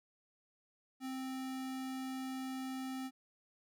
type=tone; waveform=square; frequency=261.9 Hz; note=C4; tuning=2 cents sharp; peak=-40 dBFS; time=1-3.11 s; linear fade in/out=50 ms; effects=none